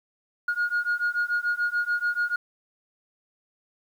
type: beating tone pair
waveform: sine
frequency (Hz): 1431 / 1437.9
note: F6 / F#6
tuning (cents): +42 / -50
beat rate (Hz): 6.9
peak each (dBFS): -25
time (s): 0.48-2.36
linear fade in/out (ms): 5
effects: tanh soft clip ceiling -19 dBFS + 9-bit